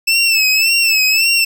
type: tone with vibrato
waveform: 25% pulse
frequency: 2637 Hz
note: E7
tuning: in tune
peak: -7 dBFS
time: 0.07-1.45 s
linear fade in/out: 10 ms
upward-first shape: sine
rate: 1.8 Hz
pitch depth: 75 cents each way
effects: none